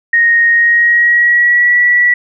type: tone with pitch glide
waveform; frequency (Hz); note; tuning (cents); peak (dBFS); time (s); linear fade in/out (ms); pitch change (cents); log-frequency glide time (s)
sine; 1864.7 to 1946.1; A#6 to B6; 0 to -26; -6; 0.13-2.14; 5; +74; 0.5-1.78
effects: none